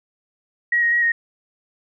sine tone with pitch steps, 1904 / 1876 / 1902 / 1863 Hz, A#6 / A#6 / A#6 / A#6, +36 / +11 / +34 / -2 cents, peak -15 dBFS, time 0.72-1.12 s, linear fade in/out 5 ms, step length 100 ms, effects none

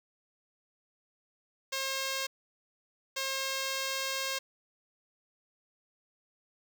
5% pulse tone bursts at uneven times, 536 Hz, C5, 42 cents sharp, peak -20 dBFS, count 2, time 1.72-2.27 / 3.16-4.39 s, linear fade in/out 10 ms, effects none

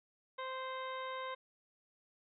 harmonic tone with a mistuned harmonic, 521 Hz, C5, 7 cents flat, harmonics 1 / 2 / 3 / 4 / 5 / 6 / 7, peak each -44 / -42 / -50 / -50 / -61 / -56 / -53 dBFS, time 0.38-1.35 s, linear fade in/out 10 ms, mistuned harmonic 7, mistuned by +37 cents, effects none

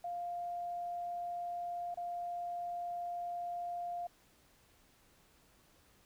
sine tone with dropouts, 700 Hz, F5, 4 cents sharp, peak -37 dBFS, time 0.04-4.07 s, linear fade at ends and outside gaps 5 ms, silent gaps 1.944-1.972 s, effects pink hiss -67 dBFS RMS until 6.05 s

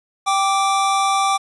square tone pair together, 782.8 / 1172 Hz, G5 / D6, -3 / -4 cents, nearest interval perfect fifth, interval 699 cents, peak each -19 dBFS, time 0.26-1.38 s, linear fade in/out 20 ms, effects resampled to 24000 Hz + 8-bit

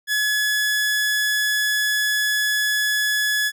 sawtooth tone, 1700 Hz, G#6, 40 cents sharp, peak -15 dBFS, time 0.07-3.52 s, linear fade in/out 50 ms, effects none

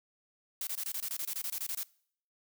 blue noise bursts, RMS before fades -36 dBFS, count 15, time 0.61-1.832 s, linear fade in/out 2 ms, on 60 ms, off 23 ms, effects noise-tail reverb RT60 0.6 s tail -23 dB re dry

